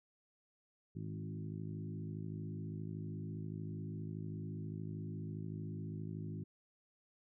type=harmonic tone with a mistuned harmonic; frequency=52.5 Hz; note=G#1; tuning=19 cents sharp; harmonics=2 / 3 / 4 / 5 / 6 / 7; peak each=-45 / -44 / -50 / -52 / -53 / -55 dBFS; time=0.95-6.44 s; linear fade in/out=10 ms; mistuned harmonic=3; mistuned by=+17 cents; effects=none